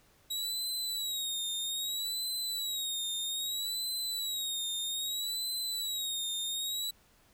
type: tone with vibrato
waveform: sawtooth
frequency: 3840 Hz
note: B7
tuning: 49 cents flat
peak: -30 dBFS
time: 0.3-6.91 s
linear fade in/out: 10 ms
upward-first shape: sine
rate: 0.62 Hz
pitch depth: 90 cents each way
effects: pink hiss -65 dBFS RMS until 7.33 s